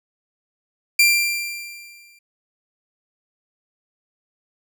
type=tone with exponential decay; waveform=sawtooth; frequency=2372 Hz; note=D7; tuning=17 cents sharp; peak=-7 dBFS; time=0.99-2.19 s; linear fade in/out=5 ms; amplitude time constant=260 ms; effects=none